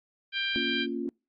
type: harmonic tone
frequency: 791 Hz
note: G5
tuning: 15 cents sharp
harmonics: 2 / 3 / 4 / 5 / 6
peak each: -33 / -33 / -31 / -38 / -43 dBFS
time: 0.32-0.87 s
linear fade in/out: 50 ms
type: chord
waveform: sine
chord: Bb minor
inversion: none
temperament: equal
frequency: 233.1 / 277.2 / 349.2 Hz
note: Bb3 / Db4 / F4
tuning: 0 / 0 / 0 cents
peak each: -34 dBFS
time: 0.56-1.09 s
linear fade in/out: 0 ms
effects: noise-tail reverb RT60 0.3 s tail -26 dB re dry + AAC 32 kbps